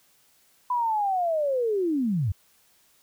sine linear sweep, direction down, 1003 to 84 Hz, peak -22 dBFS, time 0.7-2.32 s, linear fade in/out 5 ms, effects white hiss -62 dBFS RMS until 3.02 s

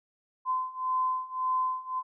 sine beating tone pair, 1026 / 1027.8 Hz, C6 / C6, -34 / -31 cents, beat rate 1.8 Hz, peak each -31 / -29 dBFS, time 0.45-2.03 s, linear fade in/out 50 ms, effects none

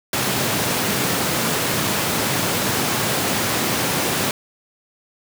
pink high-pass noise, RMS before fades -21 dBFS, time 0.13-4.31 s, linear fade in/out 2 ms, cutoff 110 Hz, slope 24 dB/octave, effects none

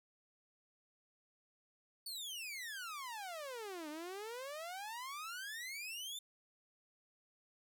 sawtooth exponential two-way sweep, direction down then up, 4567 to 293.5 to 3610 Hz, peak -40 dBFS, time 2.06-6.19 s, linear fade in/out 5 ms, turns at 3.89 s, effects none

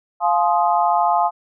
sine chord, F minor seventh, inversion none, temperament equal with one note detuned, 698.5 / 852.5 / 1046.5 / 1244.5 Hz, F5 / Ab5 / C6 / Eb6, 0 / +45 / 0 / 0 cents, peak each -18 / -18 / -22 / -24 dBFS, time 0.2-1.31 s, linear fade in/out 50 ms, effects none

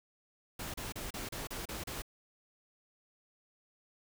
pink noise bursts, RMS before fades -41 dBFS, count 8, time 0.59-2.021 s, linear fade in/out 5 ms, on 150 ms, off 33 ms, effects none

